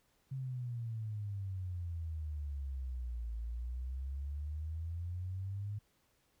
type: exponential two-way sweep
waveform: sine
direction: down then up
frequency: 135.2 to 55.8 to 104.9 Hz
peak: -37 dBFS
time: 0.31-5.79 s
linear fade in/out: 10 ms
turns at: 3.35 s
effects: pink hiss -74 dBFS RMS until 6.4 s